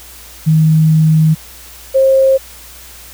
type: tone pair in turn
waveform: sine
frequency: 157.4 / 533.9 Hz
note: D#3 / C5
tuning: +20 / +35 cents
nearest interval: octave + major sixth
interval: 2115 cents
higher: second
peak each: -6 dBFS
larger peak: neither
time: 0.46-1.35 / 1.94-2.38 s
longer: first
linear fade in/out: 20 ms
effects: added 60 Hz sine -40 dBFS peak until 3.13 s + white hiss -36 dBFS RMS until 3.13 s